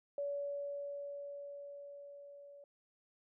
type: tone with level ramp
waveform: sine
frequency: 569 Hz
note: C#5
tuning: 45 cents sharp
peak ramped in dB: -35 to -53 dBFS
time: 0.18-2.64 s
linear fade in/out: 2 ms
effects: none